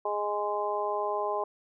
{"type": "harmonic tone", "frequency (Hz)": 207.2, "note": "G#3", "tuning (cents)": -4, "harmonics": [2, 3, 4, 5], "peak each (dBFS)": [-33, -33, -33, -33], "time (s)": [0.05, 1.44], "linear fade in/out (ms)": 5, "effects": []}